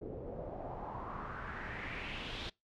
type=noise with low-pass filter sweep; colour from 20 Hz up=pink; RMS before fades=-43 dBFS; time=0.01-2.5 s; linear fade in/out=10 ms; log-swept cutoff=410 to 3800 Hz; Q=3.4; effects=noise-tail reverb RT60 0.2 s tail -24 dB re dry